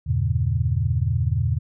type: chord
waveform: sine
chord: E diminished seventh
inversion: none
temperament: just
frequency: 82.41 / 98.89 / 118.67 / 142.4 Hz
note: E2 / G2 / Bb2 / Db3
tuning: 0 / +16 / +31 / +47 cents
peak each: -24 / -25 / -23 / -26 dBFS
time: 0.06-1.59 s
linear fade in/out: 20 ms
effects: none